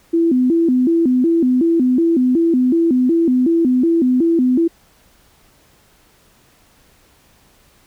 sine tone with vibrato, 290.4 Hz, D4, 19 cents flat, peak -11 dBFS, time 0.13-4.68 s, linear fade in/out 10 ms, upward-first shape square, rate 2.7 Hz, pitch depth 240 cents each way, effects pink hiss -53 dBFS RMS until 7.86 s

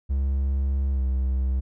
triangle tone with pitch glide, 68 to 65.12 Hz, C#2 to C2, -33 to -8 cents, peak -19 dBFS, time 0.09-1.61 s, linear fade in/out 20 ms, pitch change -75 cents, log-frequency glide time 0.92-1.01 s, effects none

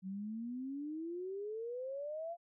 sine exponential sweep, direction up, 184.6 to 698.5 Hz, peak -39 dBFS, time 0.02-2.37 s, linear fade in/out 50 ms, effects none

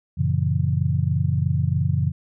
sine chord, F# dominant seventh, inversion none, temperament just, 92.5 / 115.62 / 138.75 / 166.5 Hz, F#2 / A#2 / C#3 / E3, 0 / -14 / +2 / +18 cents, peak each -23 / -26 / -22 / -26 dBFS, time 0.17-2.12 s, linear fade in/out 20 ms, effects none

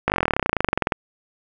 slowing click train, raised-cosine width 0.5 ms, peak -3 dBFS, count 27, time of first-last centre 0.08-0.922 s, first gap 19 ms, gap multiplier 1.04, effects none

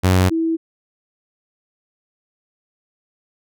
sawtooth / sine tone pair in turn, 92.5 / 326.5 Hz, F#2 / E4, 0 / -17 cents, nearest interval octave + minor seventh, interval 2183 cents, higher second, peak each -8 / -16 dBFS, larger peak first, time 0.03-0.3 / 0.3-0.57 s, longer neither, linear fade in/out 20 ms, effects none

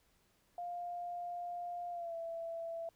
sine tone with pitch glide, 702 to 666.1 Hz, F5 to E5, +9 to +18 cents, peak -39 dBFS, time 0.58-2.89 s, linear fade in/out 2 ms, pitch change -91 cents, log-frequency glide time 1.91-2.15 s, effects pink hiss -73 dBFS RMS until 2.95 s

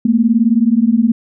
sine beating tone pair, 220 / 239 Hz, A3 / A#3, 0 / +43 cents, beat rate 19 Hz, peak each -12 dBFS, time 0.05-1.12 s, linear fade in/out 5 ms, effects none

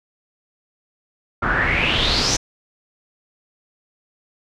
pink noise with low-pass filter sweep, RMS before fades -19 dBFS, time 1.42-2.37 s, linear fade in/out 10 ms, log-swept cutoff 1300 to 6200 Hz, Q 6.2, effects none

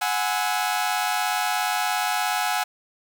sawtooth tone cluster, 735 / 832 / 1014 / 1309 Hz, F#5 / G#5 / B5 / E6, -12 / +3 / +45 / -13 cents, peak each -22 / -22 / -31 / -27 dBFS, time 0.01-2.64 s, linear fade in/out 10 ms, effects 8-bit

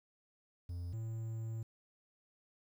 triangle tone pair in turn, 87.31 / 112.39 Hz, F2 / A2, 0 / +37 cents, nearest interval major third, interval 437 cents, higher second, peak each -37 / -36 dBFS, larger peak second, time 0.69-0.93 / 0.93-1.63 s, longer second, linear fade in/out 5 ms, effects 11-bit

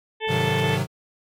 harmonic tone, 439.5 Hz, A4, 2 cents flat, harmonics 1 / 2 / 4 / 5 / 6 / 7 / 8, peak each -26 / -29 / -32 / -33 / -34 / -34 / -35 dBFS, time 0.2-0.79 s, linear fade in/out 50 ms
square chord, Ab dominant seventh, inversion none, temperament equal with one note detuned, 103.83 / 131.95 / 155.56 / 185 Hz, Ab2 / C3 / Eb3 / Gb3, 0 / +15 / 0 / 0 cents, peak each -30 / -27 / -29 / -30 dBFS, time 0.27-0.87 s, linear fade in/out 50 ms
effects AAC 48 kbps

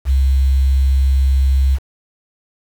sine tone with quantisation, 66.8 Hz, C2, 36 cents sharp, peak -10 dBFS, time 0.05-1.79 s, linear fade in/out 50 ms, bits 6, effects none

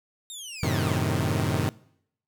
20% pulse linear sweep, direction down, 3742 to 746 Hz, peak -31 dBFS, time 0.3-0.98 s, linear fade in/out 0 ms
sawtooth chord, F# diminished seventh, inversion none, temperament equal, 92.5 / 110 / 130.81 / 155.56 Hz, F#2 / A2 / C3 / Eb3, 0 / 0 / 0 / 0 cents, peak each -25 dBFS, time 0.63-1.69 s, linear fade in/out 0 ms
effects noise-tail reverb RT60 0.7 s tail -22 dB re dry

